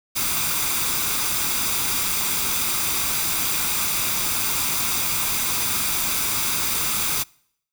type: noise with comb filter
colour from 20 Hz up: white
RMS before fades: -23 dBFS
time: 0.15-7.24 s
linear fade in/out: 20 ms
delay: 0.83 ms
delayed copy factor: +0.5
effects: noise-tail reverb RT60 0.7 s tail -26 dB re dry